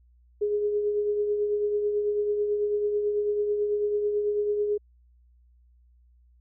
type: tone with tremolo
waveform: sine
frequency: 415.3 Hz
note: G#4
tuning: in tune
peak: -21 dBFS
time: 0.41-4.78 s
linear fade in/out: 10 ms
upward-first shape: triangle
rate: 9.1 Hz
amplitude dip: 45%
effects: added 60 Hz sine -56 dBFS peak until 6.4 s